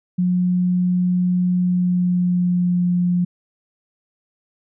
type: tone with pitch glide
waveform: sine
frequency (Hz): 180 to 177.32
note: F#3 to F3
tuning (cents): -47 to +27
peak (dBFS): -15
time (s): 0.18-3.25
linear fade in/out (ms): 10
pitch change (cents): -26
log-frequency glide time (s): 1.57-2.86
effects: none